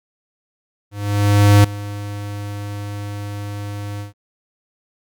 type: tone with ADSR envelope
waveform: square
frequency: 102.3 Hz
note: G#2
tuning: 26 cents flat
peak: -7 dBFS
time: 0.91-4.13 s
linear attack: 730 ms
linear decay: 7 ms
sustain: -19 dB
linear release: 130 ms
effects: Opus 48 kbps